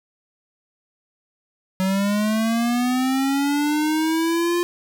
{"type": "linear sweep", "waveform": "square", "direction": "up", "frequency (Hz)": [186.5, 351.2], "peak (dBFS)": -19, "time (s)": [1.8, 4.63], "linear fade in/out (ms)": 0, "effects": []}